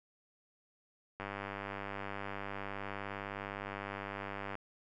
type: click train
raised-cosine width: 0.5 ms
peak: -25 dBFS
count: 335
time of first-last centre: 1.2-4.553 s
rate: 99.6 Hz
effects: none